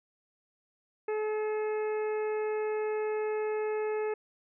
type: harmonic tone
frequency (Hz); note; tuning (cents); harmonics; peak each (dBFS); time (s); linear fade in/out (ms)
428.7; A4; -45; 1 / 2 / 3 / 4 / 5 / 6; -29 / -40 / -46 / -47 / -48 / -49; 1.08-4.14; 5
effects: none